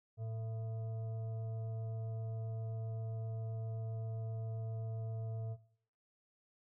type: tone with frequency modulation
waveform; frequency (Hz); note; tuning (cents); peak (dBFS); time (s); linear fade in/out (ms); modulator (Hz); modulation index
sine; 111.9; A2; +30; -38; 0.17-5.57; 50; 560; 0.34
effects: noise-tail reverb RT60 0.6 s tail -19 dB re dry